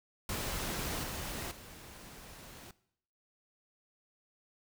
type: noise with level steps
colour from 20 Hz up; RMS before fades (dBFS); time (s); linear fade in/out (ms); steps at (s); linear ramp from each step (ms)
pink; -37 / -40 / -51; 0.29-2.71; 2; 1.03 / 1.51; 5
effects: noise-tail reverb RT60 0.7 s tail -19 dB re dry

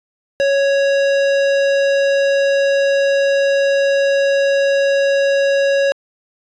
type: tone with hard clipping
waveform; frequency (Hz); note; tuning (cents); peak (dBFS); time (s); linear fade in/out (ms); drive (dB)
sine; 554.4; C#5; 0; -14; 0.4-5.92; 0; 15
effects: resampled to 22050 Hz

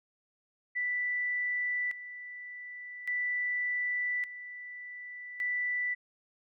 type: tone with tremolo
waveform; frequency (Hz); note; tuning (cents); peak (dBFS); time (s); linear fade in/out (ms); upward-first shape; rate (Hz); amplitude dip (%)
sine; 1975.5; B6; 0; -29; 0.75-5.95; 20; square; 0.43; 75
effects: none

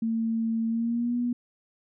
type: tone with pitch glide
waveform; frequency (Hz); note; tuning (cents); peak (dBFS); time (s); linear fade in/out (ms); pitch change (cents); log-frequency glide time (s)
sine; 226.1 to 242.3; A3 to B3; +47 to -33; -24; 0.02-1.33; 5; +120; 0.67-1.16
effects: none

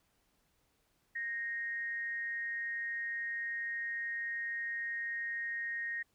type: tone with amplitude modulation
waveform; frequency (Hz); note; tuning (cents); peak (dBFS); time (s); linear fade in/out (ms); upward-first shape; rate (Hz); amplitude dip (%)
sine; 1864.7; A#6; 0; -33; 1.15-6.03; 10; sine; 233; 45
effects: pink hiss -75 dBFS RMS until 6.14 s

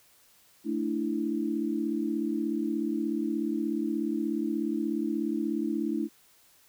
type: chord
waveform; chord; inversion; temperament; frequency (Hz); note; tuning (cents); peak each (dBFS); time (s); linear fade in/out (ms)
sine; A suspended fourth; none; just; 220 / 293.3 / 330; A3 / D4 / E4; 0 / -2 / +2; -32 / -31 / -31; 0.64-6.09; 50
effects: white hiss -61 dBFS RMS until 6.68 s

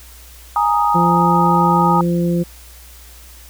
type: chord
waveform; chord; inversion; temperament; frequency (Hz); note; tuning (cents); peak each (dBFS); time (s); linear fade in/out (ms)
sine; Ab suspended second; none; equal; 830.6 / 932.3 / 1244.5; Ab5 / Bb5 / Eb6; 0 / 0 / 0; -17; 0.56-2.01; 2
type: harmonic tone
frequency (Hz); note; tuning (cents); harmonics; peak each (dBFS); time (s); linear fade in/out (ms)
172.6; F3; -20; 1 / 2 / 3; -15 / -21 / -25; 0.94-2.44; 20
effects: added 60 Hz sine -40 dBFS peak until 3.49 s + white hiss -43 dBFS RMS until 3.49 s

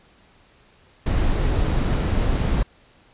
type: noise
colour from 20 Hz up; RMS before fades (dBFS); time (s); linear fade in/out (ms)
brown; -20; 1.06-2.63; 5
effects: pink hiss -55 dBFS RMS until 3.13 s + resampled to 8000 Hz

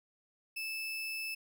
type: tone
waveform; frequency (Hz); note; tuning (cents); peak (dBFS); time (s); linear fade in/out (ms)
35% pulse; 2625; E7; -8; -35; 0.56-1.35; 10
effects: none

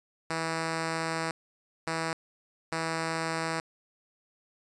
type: tone bursts at uneven times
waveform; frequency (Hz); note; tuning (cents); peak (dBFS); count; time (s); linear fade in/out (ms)
5% pulse; 162.8; E3; -21; -18; 3; 0.3-1.31 / 1.87-2.13 / 2.72-3.6; 2
effects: resampled to 22050 Hz

